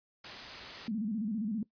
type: noise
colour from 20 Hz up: white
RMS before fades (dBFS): -43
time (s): 0.24-0.88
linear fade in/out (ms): 5
type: tone with vibrato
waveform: sine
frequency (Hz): 215.8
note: A3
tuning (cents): -33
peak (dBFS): -31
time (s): 0.88-1.63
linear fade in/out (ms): 2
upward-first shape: square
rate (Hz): 15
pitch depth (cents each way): 110
effects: noise-tail reverb RT60 0.1 s tail -18 dB re dry + resampled to 11025 Hz